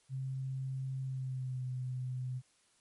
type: tone with pitch glide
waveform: sine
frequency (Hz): 132.5 to 127.32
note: C3 to C3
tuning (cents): +22 to -47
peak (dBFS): -35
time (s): 0.09-2.42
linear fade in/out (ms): 50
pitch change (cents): -69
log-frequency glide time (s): 1.02-1.65
effects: white hiss -70 dBFS RMS until 2.8 s + MP3 48 kbps

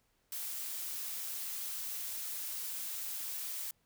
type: noise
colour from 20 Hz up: blue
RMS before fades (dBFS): -40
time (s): 0.32-3.71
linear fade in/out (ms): 2
effects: pink hiss -75 dBFS RMS until 3.85 s

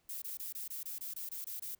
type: noise bursts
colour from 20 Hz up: violet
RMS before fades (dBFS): -42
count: 11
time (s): 0.09-1.75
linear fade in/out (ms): 5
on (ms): 130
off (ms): 23
effects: pink hiss -75 dBFS RMS until 1.79 s

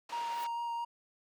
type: band-pass noise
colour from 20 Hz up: pink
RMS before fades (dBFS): -48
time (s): 0.09-0.47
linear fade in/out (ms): 5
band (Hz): 630 to 4700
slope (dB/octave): 12
type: tone with vibrato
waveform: triangle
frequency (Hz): 938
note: A#5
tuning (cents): +11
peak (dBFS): -32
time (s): 0.12-0.85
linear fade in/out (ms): 10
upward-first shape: sine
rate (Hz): 4.5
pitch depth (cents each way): 10
type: noise with exponential growth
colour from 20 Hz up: violet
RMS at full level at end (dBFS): -46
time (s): 0.25-0.44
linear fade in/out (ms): 0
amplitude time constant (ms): 41
effects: none

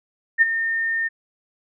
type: tone with ADSR envelope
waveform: sine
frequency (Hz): 1820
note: A#6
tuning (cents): -42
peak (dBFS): -9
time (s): 0.38-1.09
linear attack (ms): 36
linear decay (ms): 24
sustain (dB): -11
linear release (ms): 23
effects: none

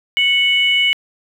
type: tone pair together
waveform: sine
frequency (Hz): 2214 / 2956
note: C#7 / F#7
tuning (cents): -3 / -2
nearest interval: perfect fourth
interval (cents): 501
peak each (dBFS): -14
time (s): 0.17-0.93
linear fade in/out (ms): 0
effects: tanh soft clip ceiling -4 dBFS + 8-bit

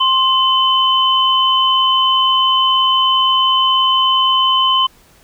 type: tone pair together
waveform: sine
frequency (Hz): 1051 / 3039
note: C6 / F#7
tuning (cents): +7 / +46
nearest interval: octave + tritone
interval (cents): 1839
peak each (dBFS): -13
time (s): 0-4.87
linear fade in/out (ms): 10
effects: pink hiss -49 dBFS RMS until 5.23 s

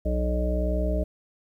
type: harmonic tone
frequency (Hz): 61.3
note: B1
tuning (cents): -12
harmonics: 1 / 3 / 5 / 7 / 9 / 10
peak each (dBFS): -24 / -32 / -34 / -36 / -38 / -30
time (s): 0.05-1.04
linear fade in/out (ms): 10
effects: 10-bit

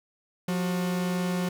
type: tone pair together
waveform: 45% pulse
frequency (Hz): 178.8 / 379.3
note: F3 / F#4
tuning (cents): +41 / +43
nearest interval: octave + minor second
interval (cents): 1302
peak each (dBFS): -26 / -36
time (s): 0.48-1.49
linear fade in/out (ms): 5
effects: none

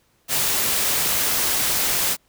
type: noise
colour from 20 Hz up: white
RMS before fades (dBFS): -21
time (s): 0.28-2.17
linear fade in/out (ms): 50
effects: pink hiss -63 dBFS RMS until 2.28 s

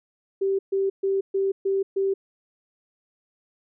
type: tone bursts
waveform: sine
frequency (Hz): 389.4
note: G4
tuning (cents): -12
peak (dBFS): -20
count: 6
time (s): 0.41-2.14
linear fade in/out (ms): 10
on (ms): 180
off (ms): 130
effects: none

